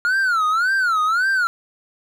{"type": "tone with vibrato", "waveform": "triangle", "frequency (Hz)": 1400, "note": "F6", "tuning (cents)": 4, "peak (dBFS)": -14, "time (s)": [0.05, 1.47], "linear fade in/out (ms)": 0, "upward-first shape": "sine", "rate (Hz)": 1.8, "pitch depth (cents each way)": 210, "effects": []}